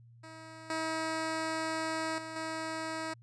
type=tone with level steps; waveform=10% pulse; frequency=320 Hz; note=D#4; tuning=49 cents sharp; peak=-39 / -24 / -32 / -27 dBFS; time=0.23-3.14 s; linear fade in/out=10 ms; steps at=0.7 / 2.18 / 2.36 s; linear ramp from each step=2 ms; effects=added 117 Hz sine -54 dBFS peak until 3.22 s + resampled to 22050 Hz